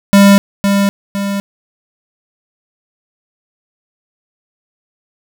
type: tone with echo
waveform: square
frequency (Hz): 199.3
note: G3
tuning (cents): +29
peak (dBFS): -4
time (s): 0.13-0.38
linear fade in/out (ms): 0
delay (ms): 510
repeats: 2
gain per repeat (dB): -6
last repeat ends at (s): 1.4
effects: none